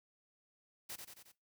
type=noise with echo; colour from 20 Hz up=white; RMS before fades=-45 dBFS; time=0.89-0.96 s; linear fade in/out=10 ms; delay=90 ms; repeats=4; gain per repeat=-4 dB; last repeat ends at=1.32 s; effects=noise-tail reverb RT60 0.2 s tail -18 dB re dry + high-pass 80 Hz 12 dB/octave